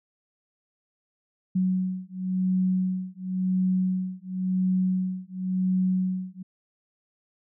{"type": "beating tone pair", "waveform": "sine", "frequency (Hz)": [185, 185.94], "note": ["F#3", "F#3"], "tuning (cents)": [0, 9], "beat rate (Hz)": 0.94, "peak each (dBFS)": -26, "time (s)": [1.55, 6.43], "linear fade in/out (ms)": 10, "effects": []}